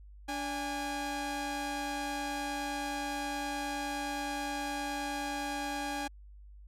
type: tone pair together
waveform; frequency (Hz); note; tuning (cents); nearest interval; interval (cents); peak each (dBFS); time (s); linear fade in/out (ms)
sawtooth; 289.3 / 818.3; D4 / G#5; -26 / -26; octave + tritone; 1800; -34 / -32; 0.28-6.08; 10
effects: added 50 Hz sine -49 dBFS peak until 6.67 s + low-pass 11000 Hz 12 dB/octave